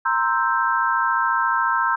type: chord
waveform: sine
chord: C dominant seventh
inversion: third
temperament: equal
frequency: 932.3 / 1046.5 / 1318.5 / 1568 Hz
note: Bb5 / C6 / E6 / G6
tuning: 0 / 0 / 0 / 0 cents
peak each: -23 dBFS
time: 0.05-1.96 s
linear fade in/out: 10 ms
effects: none